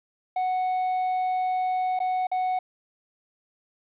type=tone with dropouts; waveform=triangle; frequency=740 Hz; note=F#5; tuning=in tune; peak=-21 dBFS; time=0.36-2.59 s; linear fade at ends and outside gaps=5 ms; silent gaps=1.991-2.001 / 2.27-2.315 s; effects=resampled to 8000 Hz + 10-bit